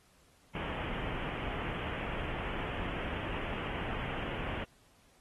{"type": "low-pass noise", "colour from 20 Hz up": "pink", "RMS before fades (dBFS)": -38, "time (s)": [0.55, 4.64], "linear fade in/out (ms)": 2, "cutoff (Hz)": 3200, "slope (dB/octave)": 96, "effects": ["pink hiss -66 dBFS RMS until 5.2 s", "AAC 32 kbps"]}